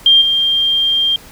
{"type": "tone with level steps", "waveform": "sine", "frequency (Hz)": 3190, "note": "G7", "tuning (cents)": 30, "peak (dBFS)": [-5, -11], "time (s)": [0.06, 1.16], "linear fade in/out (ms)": 2, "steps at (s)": 0.21, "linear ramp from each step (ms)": 10, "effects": ["pink hiss -39 dBFS RMS until 1.31 s"]}